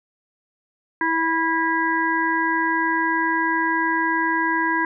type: harmonic tone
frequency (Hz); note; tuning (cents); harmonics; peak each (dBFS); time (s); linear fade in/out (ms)
327; E4; -14; 1 / 3 / 5 / 6; -25 / -22 / -23 / -27; 1.01-4.85; 2
effects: none